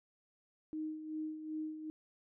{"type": "tone with tremolo", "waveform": "sine", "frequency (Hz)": 311.1, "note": "D#4", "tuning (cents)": 0, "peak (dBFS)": -36, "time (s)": [0.73, 1.9], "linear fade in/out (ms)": 0, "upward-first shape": "sine", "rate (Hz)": 2.6, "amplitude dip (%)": 60, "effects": []}